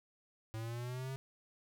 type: linear sweep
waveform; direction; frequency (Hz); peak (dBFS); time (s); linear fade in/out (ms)
square; up; 110 to 135.1; -40; 0.54-1.16; 0
effects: none